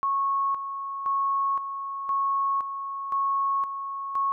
sine tone with tremolo, 1100 Hz, C#6, 14 cents flat, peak -22 dBFS, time 0.03-4.32 s, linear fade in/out 0 ms, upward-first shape square, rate 0.97 Hz, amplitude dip 60%, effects none

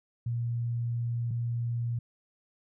sine tone pair in turn, 118.3 / 118.3 Hz, A#2 / A#2, +26 / +26 cents, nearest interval unison, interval 0 cents, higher neither, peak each -28 dBFS, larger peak neither, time 0.26-1.31 / 1.31-1.99 s, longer first, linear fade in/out 5 ms, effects none

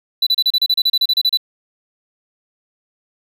triangle tone bursts, 3975 Hz, B7, 10 cents sharp, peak -10 dBFS, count 15, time 0.22-1.373 s, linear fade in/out 5 ms, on 47 ms, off 32 ms, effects none

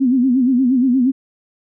sine tone with vibrato, 254.7 Hz, C4, 46 cents flat, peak -11 dBFS, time 0-1.12 s, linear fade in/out 20 ms, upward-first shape sine, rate 8.5 Hz, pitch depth 110 cents each way, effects none

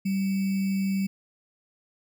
sine tone with sample-and-hold, 193.9 Hz, G3, 19 cents flat, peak -23 dBFS, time 0.05-1.07 s, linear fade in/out 10 ms, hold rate 2450 Hz, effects none

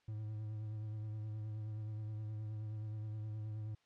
triangle tone with vibrato, 107.6 Hz, A2, 38 cents flat, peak -38 dBFS, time 0.08-3.75 s, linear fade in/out 5 ms, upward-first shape triangle, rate 9.5 Hz, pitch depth 36 cents each way, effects white hiss -75 dBFS RMS until 3.85 s + low-pass 4000 Hz 12 dB/octave

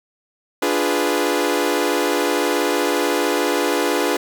sawtooth chord, D diminished seventh, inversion none, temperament equal, 293.7 / 349.2 / 415.3 / 493.9 Hz, D4 / F4 / Ab4 / Cb5, 0 / 0 / 0 / 0 cents, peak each -19 dBFS, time 0.62-4.17 s, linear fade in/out 5 ms, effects none

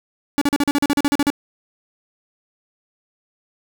45% pulse tone bursts, 286.4 Hz, D4, 43 cents flat, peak -14 dBFS, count 13, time 0.38-1.302 s, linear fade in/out 0 ms, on 34 ms, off 40 ms, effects none

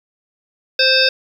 harmonic tone, 523.3 Hz, C5, in tune, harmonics 1 / 3 / 5 / 7 / 9 / 10, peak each -18 / -18 / -18 / -18 / -18 / -18 dBFS, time 0.79-1.09 s, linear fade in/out 5 ms, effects 7-bit

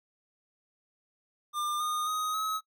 square tone with pitch steps, 1199 / 1225.6 / 1252.8 / 1280.6 Hz, D6 / D#6 / D#6 / D#6, +36 / -27 / +11 / +49 cents, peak -30 dBFS, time 1.53-2.61 s, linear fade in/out 50 ms, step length 270 ms, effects noise-tail reverb RT60 0.1 s tail -22 dB re dry

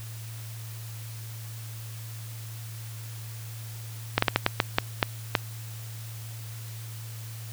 slowing click train, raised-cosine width 0.3 ms, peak -3 dBFS, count 9, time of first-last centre 4.18-5.352 s, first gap 44 ms, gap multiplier 1.33, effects added 112 Hz sine -37 dBFS peak until 7.52 s + white hiss -46 dBFS RMS until 7.52 s

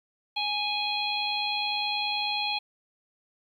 harmonic tone, 830.6 Hz, G#5, in tune, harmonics 1 / 3 / 4 / 5, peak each -32 / -32 / -32 / -32 dBFS, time 0.36-2.59 s, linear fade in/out 10 ms, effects 10-bit

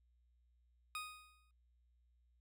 20% pulse tone with exponential decay, 1244.5 Hz, D#6, in tune, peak -35 dBFS, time 0.95-1.51 s, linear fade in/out 1 ms, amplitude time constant 120 ms, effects added 60 Hz sine -70 dBFS peak until 2.4 s

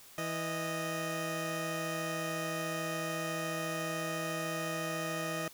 15% pulse tone pair together, 163.7 / 620.9 Hz, E3 / D#5, -12 / -4 cents, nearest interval octave + major seventh, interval 2308 cents, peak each -31 / -30 dBFS, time 0.18-5.48 s, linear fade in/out 2 ms, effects white hiss -55 dBFS RMS until 5.53 s

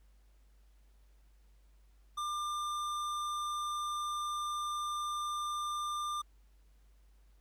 triangle tone with hard clipping, 1196 Hz, D6, 31 cents sharp, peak -36 dBFS, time 2.17-6.22 s, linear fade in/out 10 ms, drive 18 dB, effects added 50 Hz sine -60 dBFS peak until 7.4 s + pink hiss -75 dBFS RMS until 7.4 s

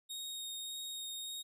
sawtooth tone with vibrato, 3729 Hz, A#7, in tune, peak -38 dBFS, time 0.09-1.43 s, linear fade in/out 20 ms, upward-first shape sine, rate 1.7 Hz, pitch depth 9 cents each way, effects none

